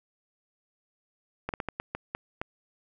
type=slowing click train; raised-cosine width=0.5 ms; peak=-16 dBFS; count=8; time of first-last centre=1.49-2.415 s; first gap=48 ms; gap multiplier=1.33; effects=none